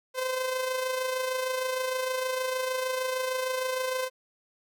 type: tone with amplitude modulation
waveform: sawtooth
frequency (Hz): 515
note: C5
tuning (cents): -28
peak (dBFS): -22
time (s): 0.14-4.1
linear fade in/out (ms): 50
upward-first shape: sine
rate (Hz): 26.5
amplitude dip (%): 45
effects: none